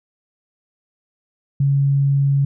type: tone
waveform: sine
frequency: 139.3 Hz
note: C#3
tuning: 9 cents sharp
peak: -13 dBFS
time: 1.6-2.45 s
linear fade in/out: 5 ms
effects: none